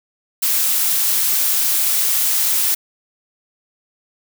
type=noise; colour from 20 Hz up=blue; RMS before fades=-17 dBFS; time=0.42-2.75 s; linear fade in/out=10 ms; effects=none